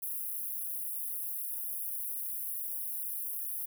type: high-pass noise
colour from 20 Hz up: white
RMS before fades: -37 dBFS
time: 0.02-3.66 s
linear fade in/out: 10 ms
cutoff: 10000 Hz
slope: 96 dB/octave
effects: none